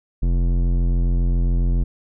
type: tone with low-pass filter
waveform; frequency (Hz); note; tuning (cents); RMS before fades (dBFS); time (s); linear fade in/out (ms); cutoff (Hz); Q
square; 43.65; F1; 0; -18; 0.22-1.84; 10; 250; 0.77
effects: none